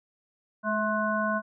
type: harmonic tone with a mistuned harmonic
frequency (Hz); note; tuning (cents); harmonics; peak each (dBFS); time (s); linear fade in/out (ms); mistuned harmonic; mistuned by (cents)
212.3; G#3; +38; 1 / 3 / 5 / 7; -30 / -30 / -30 / -30; 0.63-1.42; 50; 3; +42
effects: none